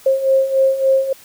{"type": "beating tone pair", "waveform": "sine", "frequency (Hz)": [532, 535.5], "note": ["C5", "C5"], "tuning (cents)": [29, 40], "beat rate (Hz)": 3.5, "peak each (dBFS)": [-18, -13], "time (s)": [0.06, 1.13], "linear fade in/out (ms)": 5, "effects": ["white hiss -44 dBFS RMS until 1.24 s"]}